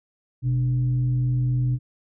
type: tone with frequency modulation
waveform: sine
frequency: 125.9 Hz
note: B2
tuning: 34 cents sharp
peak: -19 dBFS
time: 0.42-1.79 s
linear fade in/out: 50 ms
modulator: 168 Hz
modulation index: 0.29
effects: none